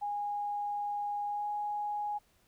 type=tone with pitch glide; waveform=sine; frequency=822 to 830.1 Hz; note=G#5 to G#5; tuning=-18 to -1 cents; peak=-32 dBFS; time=0.01-2.19 s; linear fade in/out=20 ms; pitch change=+17 cents; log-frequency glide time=1.27-1.48 s; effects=pink hiss -69 dBFS RMS until 2.47 s